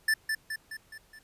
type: tone with echo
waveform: square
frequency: 1761 Hz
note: A6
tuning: 1 cent sharp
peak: -23 dBFS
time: 0.08-0.14 s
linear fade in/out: 5 ms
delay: 210 ms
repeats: 5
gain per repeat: -5 dB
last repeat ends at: 1.19 s
effects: pink hiss -63 dBFS RMS until 1.23 s + resampled to 32000 Hz